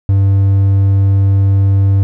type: tone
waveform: triangle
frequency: 98 Hz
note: G2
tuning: in tune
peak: -5 dBFS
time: 0.09-2.03 s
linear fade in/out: 0 ms
effects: none